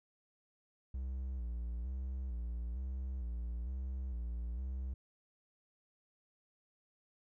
triangle tone with vibrato, 61.74 Hz, B1, in tune, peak -35 dBFS, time 0.94-4.94 s, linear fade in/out 5 ms, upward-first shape square, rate 1.1 Hz, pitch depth 83 cents each way, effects none

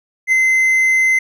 triangle tone with ADSR envelope, 2061 Hz, C7, 27 cents flat, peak -7 dBFS, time 0.27-1.19 s, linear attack 52 ms, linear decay 10 ms, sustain -2 dB, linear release 6 ms, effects none

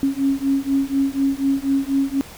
sine beating tone pair, 271.9 / 276 Hz, C#4 / C#4, -33 / -7 cents, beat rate 4.1 Hz, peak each -20 dBFS, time 0.03-2.21 s, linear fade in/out 0 ms, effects pink hiss -40 dBFS RMS until 2.37 s

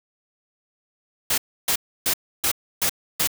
white noise bursts, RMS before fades -21 dBFS, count 6, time 1.3-3.274 s, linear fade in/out 5 ms, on 79 ms, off 300 ms, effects none

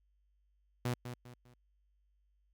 sawtooth tone with echo, 122.6 Hz, B2, 12 cents flat, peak -28 dBFS, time 0.85-0.94 s, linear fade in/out 5 ms, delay 200 ms, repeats 3, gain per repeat -9 dB, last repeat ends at 1.54 s, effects added 50 Hz sine -70 dBFS peak until 2.53 s

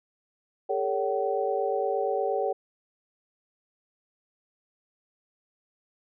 sine tone cluster, 403.1 / 451.6 / 564 / 761 Hz, G4 / A4 / C#5 / F#5, +48 / +45 / +30 / +48 cents, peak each -30 dBFS, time 0.69-2.53 s, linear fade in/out 10 ms, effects none

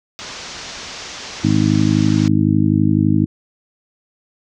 white low-pass noise, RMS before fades -32 dBFS, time 0.19-2.28 s, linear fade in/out 0 ms, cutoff 6500 Hz, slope 48 dB/octave
harmonic tone, 51.91 Hz, G#1, in tune, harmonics 2 / 3 / 4 / 5 / 6, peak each -18 / -18 / -18 / -18 / -18 dBFS, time 1.43-3.26 s, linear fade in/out 20 ms
effects none

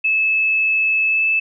sine tone with pitch glide, 2606 to 2624 Hz, E7 to E7, -20 to -9 cents, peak -14 dBFS, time 0.04-1.4 s, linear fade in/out 10 ms, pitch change +11 cents, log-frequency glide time 1.06-1.25 s, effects none

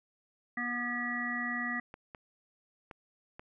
harmonic tone, 242.5 Hz, B3, 31 cents flat, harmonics 1 / 3 / 5 / 7 / 8, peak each -38 / -44 / -41 / -43 / -34 dBFS, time 0.57-1.8 s, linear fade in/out 5 ms
clicks, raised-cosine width 0.5 ms, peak -30 dBFS, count 4, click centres 1.941 / 2.148 / 2.912 / 3.395 s
effects none

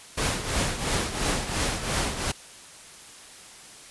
pink noise with tremolo, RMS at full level -24 dBFS, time 0.17-2.32 s, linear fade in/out 10 ms, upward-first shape triangle, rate 2.9 Hz, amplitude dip 70%, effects white hiss -46 dBFS RMS until 3.9 s + resampled to 24000 Hz

